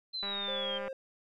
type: exponential sweep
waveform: sine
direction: down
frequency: 4135 to 3136 Hz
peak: -34 dBFS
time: 0.13-0.79 s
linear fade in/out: 20 ms
type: click train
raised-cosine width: 0.5 ms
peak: -27 dBFS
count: 131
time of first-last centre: 0.23-0.88 s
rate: 200 Hz
type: tone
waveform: triangle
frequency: 532 Hz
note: C5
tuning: 29 cents sharp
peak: -35 dBFS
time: 0.48-0.93 s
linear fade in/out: 2 ms
effects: none